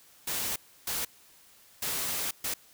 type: noise bursts at uneven times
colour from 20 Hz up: white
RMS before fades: -32 dBFS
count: 4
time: 0.27-0.56 / 0.87-1.05 / 1.82-2.31 / 2.44-2.54 s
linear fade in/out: 5 ms
effects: white hiss -58 dBFS RMS until 2.73 s